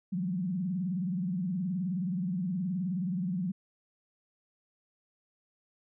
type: tone with vibrato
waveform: sine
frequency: 181.9 Hz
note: F#3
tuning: 29 cents flat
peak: -29 dBFS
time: 0.12-3.52 s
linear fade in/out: 10 ms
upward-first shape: sine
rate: 19 Hz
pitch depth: 160 cents each way
effects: none